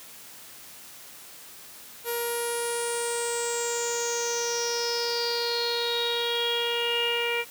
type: tone with low-pass filter sweep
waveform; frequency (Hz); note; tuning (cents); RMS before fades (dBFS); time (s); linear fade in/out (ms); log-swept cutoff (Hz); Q
sawtooth; 472.2; A#4; +22; -28; 2.04-7.45; 50; 12000 to 2500; 9.7
effects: white hiss -46 dBFS RMS until 7.5 s + high-pass 80 Hz 12 dB/octave